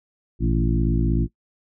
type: harmonic tone with a mistuned harmonic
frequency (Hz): 56.3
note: A1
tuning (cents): +40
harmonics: 1 / 2 / 3 / 4 / 5 / 6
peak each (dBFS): -21 / -24 / -26 / -27 / -28 / -29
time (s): 0.39-1.28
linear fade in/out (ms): 50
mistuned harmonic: 2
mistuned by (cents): +100
effects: noise-tail reverb RT60 0.1 s tail -21 dB re dry